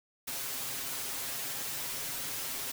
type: noise with comb filter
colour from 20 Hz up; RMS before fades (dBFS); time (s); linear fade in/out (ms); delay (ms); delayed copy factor
white; -37; 0.27-2.72; 10; 7.4; +1
effects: none